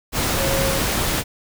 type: tone in noise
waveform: sine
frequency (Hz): 542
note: C#5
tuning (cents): -39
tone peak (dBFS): -23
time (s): 0.36-0.8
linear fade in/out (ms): 50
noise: pink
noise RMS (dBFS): -21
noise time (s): 0.12-1.24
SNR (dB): -5
effects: none